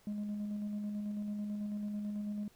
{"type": "tone with tremolo", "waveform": "sine", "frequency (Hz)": 207.7, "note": "G#3", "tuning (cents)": 0, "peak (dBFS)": -32, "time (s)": [0.07, 2.48], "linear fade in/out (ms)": 2, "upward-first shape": "square", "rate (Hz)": 9.1, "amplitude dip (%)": 30, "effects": ["tanh soft clip ceiling -34 dBFS", "pink hiss -66 dBFS RMS until 2.55 s"]}